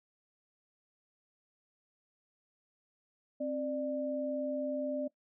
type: tone pair together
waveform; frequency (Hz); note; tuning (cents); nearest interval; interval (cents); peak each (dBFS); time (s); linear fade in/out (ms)
sine; 264.6 / 594; C4 / D5; +20 / +20; octave + major second; 1400; -36 / -34; 3.4-5.08; 10
effects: noise-tail reverb RT60 0.1 s tail -19 dB re dry